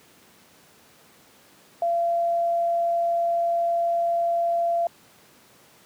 sine tone, 683 Hz, F5, 39 cents flat, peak -20 dBFS, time 1.82-4.87 s, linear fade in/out 2 ms, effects pink hiss -54 dBFS RMS until 5.85 s + high-pass 150 Hz 12 dB/octave

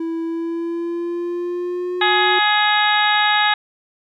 triangle tone with pitch glide, 329.6 to 365.7 Hz, E4 to F#4, 0 to -20 cents, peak -19 dBFS, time 0-2.39 s, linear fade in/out 5 ms, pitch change +180 cents, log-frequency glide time 0.23-2.26 s
harmonic tone, 419.3 Hz, G#4, 17 cents sharp, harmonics 2 / 3 / 4 / 5 / 6 / 7 / 8 / 9, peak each -18 / -23 / -19 / -24 / -27 / -29 / -26 / -22 dBFS, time 2.01-3.54 s, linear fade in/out 5 ms
effects none

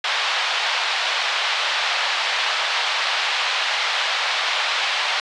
white band-pass noise, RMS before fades -22 dBFS, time 0.04-5.2 s, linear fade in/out 2 ms, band 660 to 4000 Hz, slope 24 dB/octave, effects resampled to 22050 Hz

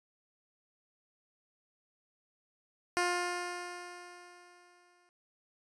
10% pulse tone with exponential decay, 353.9 Hz, F4, 23 cents sharp, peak -19 dBFS, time 2.97-5.09 s, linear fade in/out 0 ms, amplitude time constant 460 ms, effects resampled to 24000 Hz

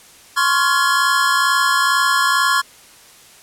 square chord, Db major seventh, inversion third, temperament equal with one note detuned, 1046.5 / 1108.7 / 1396.9 / 1689.3 Hz, C6 / Db6 / F6 / Ab6, 0 / 0 / 0 / +29 cents, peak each -20 dBFS, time 0.36-2.62 s, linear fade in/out 20 ms, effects white hiss -45 dBFS RMS until 3.42 s + low-pass 11000 Hz 12 dB/octave

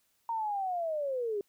sine linear sweep, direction down, 932.3 to 392 Hz, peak -30 dBFS, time 0.29-1.41 s, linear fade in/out 2 ms, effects white hiss -73 dBFS RMS until 1.48 s

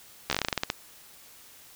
slowing click train, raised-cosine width 0.2 ms, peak -8 dBFS, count 13, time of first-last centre 0.3-0.701 s, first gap 13 ms, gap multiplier 1.16, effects white hiss -52 dBFS RMS until 1.75 s

